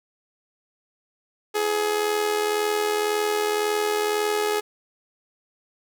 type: tone with amplitude modulation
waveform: sawtooth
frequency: 420.8 Hz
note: G#4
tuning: 23 cents sharp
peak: -15 dBFS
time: 1.54-4.61 s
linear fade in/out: 20 ms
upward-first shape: sine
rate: 81.9 Hz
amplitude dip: 55%
effects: none